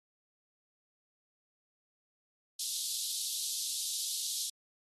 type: high-pass noise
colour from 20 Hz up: pink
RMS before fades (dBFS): -36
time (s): 2.59-4.5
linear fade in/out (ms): 5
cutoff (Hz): 3500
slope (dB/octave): 48
effects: AAC 32 kbps

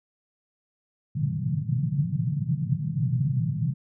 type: band-pass noise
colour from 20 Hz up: white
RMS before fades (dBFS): -26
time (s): 1.15-3.74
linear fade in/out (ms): 10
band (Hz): 120 to 160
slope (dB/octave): 48
effects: none

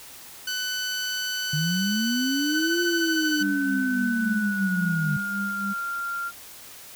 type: tone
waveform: 15% pulse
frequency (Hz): 1500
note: F#6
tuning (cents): +23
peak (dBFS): -20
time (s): 0.47-3.43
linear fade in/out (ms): 5
type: linear two-way sweep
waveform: sine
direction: up then down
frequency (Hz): 146.5 to 349.2 to 146.5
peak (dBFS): -23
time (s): 1.53-5.17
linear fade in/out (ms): 5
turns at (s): 2.81
type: tone with pitch glide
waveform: sine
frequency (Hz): 1513 to 1387.4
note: F#6 to F6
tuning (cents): +38 to -12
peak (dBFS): -27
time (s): 2.48-6.32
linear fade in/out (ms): 50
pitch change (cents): -150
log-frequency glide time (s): 3.99-5.66
type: tone with tremolo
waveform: sine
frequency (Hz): 199.5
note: G3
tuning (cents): +31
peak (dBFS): -27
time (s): 3.4-5.74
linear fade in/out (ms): 20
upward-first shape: sine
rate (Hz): 3.6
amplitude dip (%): 65
effects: white hiss -44 dBFS RMS until 6.95 s

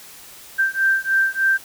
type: beating tone pair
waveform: sine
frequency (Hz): 1568 / 1571.3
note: G6 / G6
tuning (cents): 0 / +4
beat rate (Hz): 3.3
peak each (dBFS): -19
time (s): 0.58-1.58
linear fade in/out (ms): 20
effects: white hiss -42 dBFS RMS until 1.64 s

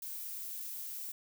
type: noise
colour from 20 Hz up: violet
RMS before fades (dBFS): -42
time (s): 0.02-1.12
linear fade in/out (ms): 5
effects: none

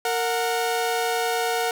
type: tone pair together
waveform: sawtooth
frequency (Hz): 460.9 / 731.6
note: A#4 / F#5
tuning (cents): -20 / -20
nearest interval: minor sixth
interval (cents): 800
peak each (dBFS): -21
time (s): 0.05-1.71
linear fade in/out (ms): 2
effects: none

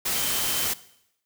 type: tone in noise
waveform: sine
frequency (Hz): 3093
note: G7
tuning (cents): -24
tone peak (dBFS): -34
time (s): 0.15-0.68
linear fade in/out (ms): 10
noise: white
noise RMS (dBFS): -26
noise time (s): 0.05-0.74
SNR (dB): -11
effects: noise-tail reverb RT60 0.8 s tail -18 dB re dry

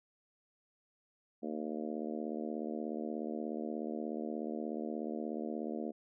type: harmonic tone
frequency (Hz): 76.7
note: D#2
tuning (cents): -24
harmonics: 3 / 4 / 5 / 6 / 7 / 8 / 9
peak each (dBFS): -40 / -42 / -44 / -46 / -47 / -48 / -49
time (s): 1.42-5.92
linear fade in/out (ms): 20
effects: none

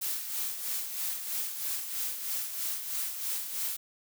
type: noise with tremolo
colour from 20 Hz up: blue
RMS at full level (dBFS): -32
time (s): 0.01-3.77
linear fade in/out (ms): 10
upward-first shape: sine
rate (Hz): 3.1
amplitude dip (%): 55
effects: none

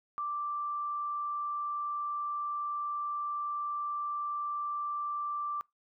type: tone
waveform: sine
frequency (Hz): 1174.7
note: D6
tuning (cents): 0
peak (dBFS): -32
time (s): 0.18-5.61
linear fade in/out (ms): 0
effects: noise-tail reverb RT60 0.2 s tail -24 dB re dry

